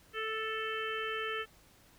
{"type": "harmonic tone", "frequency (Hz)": 440, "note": "A4", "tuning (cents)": 0, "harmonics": [1, 3, 4, 5, 6, 7], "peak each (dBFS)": [-39, -39, -40, -46, -43, -43], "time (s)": [0.13, 1.46], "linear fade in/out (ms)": 50, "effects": ["pink hiss -62 dBFS RMS until 1.98 s"]}